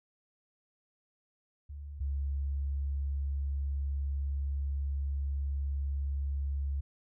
sine tone pair in turn, 72 / 69.71 Hz, D2 / C#2, -34 / +10 cents, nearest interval minor second, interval 56 cents, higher first, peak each -40 / -30 dBFS, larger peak second, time 1.69-2 / 2-6.81 s, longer second, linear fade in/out 10 ms, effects none

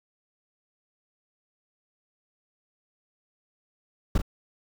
brown noise with echo, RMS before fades -20 dBFS, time 4.15-4.18 s, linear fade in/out 5 ms, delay 38 ms, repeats 1, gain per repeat -8 dB, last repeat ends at 4.218 s, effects none

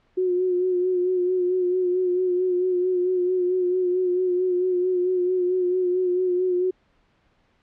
sine tone with vibrato, 363.5 Hz, F#4, 31 cents flat, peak -19 dBFS, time 0.17-6.71 s, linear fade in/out 10 ms, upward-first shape sine, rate 4.5 Hz, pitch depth 36 cents each way, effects pink hiss -64 dBFS RMS until 7.62 s + low-pass 3000 Hz 12 dB/octave

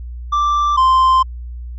triangle tone pair in turn, 1174.7 / 1042.6 Hz, D6 / C6, 0 / -6 cents, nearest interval major second, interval 206 cents, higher first, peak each -11 / -7 dBFS, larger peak second, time 0.32-0.77 / 0.77-1.23 s, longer second, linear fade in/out 10 ms, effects added 60 Hz sine -26 dBFS peak until 1.78 s + resampled to 16000 Hz

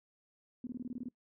sine tone bursts, 246.9 Hz, B3, in tune, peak -37 dBFS, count 9, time 0.64-1.086 s, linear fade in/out 2 ms, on 30 ms, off 22 ms, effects noise-tail reverb RT60 0.1 s tail -22 dB re dry

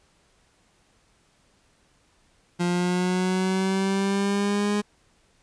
30% pulse linear sweep, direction up, 174.61 to 207.7 Hz, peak -19 dBFS, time 2.59-4.82 s, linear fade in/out 20 ms, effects pink hiss -63 dBFS RMS until 5.42 s + resampled to 22050 Hz

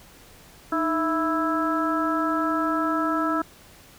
harmonic tone with a mistuned harmonic, 329.6 Hz, E4, in tune, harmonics 1 / 2 / 3 / 4 / 5, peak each -25 / -30 / -32 / -25 / -35 dBFS, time 0.72-3.42 s, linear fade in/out 5 ms, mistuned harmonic 1, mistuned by -99 cents, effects pink hiss -50 dBFS RMS until 3.98 s

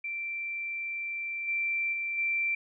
sine tone with level steps, 2349 Hz, D7, in tune, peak -32 / -27 / -30 / -26 dBFS, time 0.04-2.55 s, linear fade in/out 5 ms, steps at 1.47 / 1.92 / 2.17 s, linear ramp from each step 20 ms, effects none

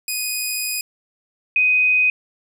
10% pulse / sine tone pair in turn, 2489 / 2503 Hz, D#7 / D#7, 0 / +10 cents, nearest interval unison, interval 10 cents, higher second, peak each -13 dBFS, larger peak neither, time 0.08-0.81 / 1.56-2.1 s, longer first, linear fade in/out 2 ms, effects none

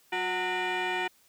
sine tone with frequency modulation, 740 Hz, F#5, in tune, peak -25 dBFS, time 0.12-1.08 s, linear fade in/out 10 ms, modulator 551 Hz, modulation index 3.7, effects tanh soft clip ceiling -26 dBFS + white hiss -63 dBFS RMS until 1.28 s

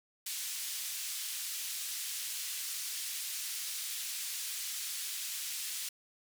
white band-pass noise, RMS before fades -39 dBFS, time 0.26-5.89 s, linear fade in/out 5 ms, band 2600 to 12000 Hz, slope 12 dB/octave, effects none

